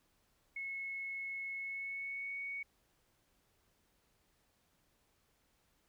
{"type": "tone with pitch glide", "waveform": "sine", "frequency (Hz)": [2187, 2230], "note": ["C#7", "C#7"], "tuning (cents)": [-24, 10], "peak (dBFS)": -39, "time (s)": [0.56, 2.63], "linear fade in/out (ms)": 5, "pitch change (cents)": 34, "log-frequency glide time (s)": [1.56, 2.39], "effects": ["pink hiss -75 dBFS RMS until 5.88 s"]}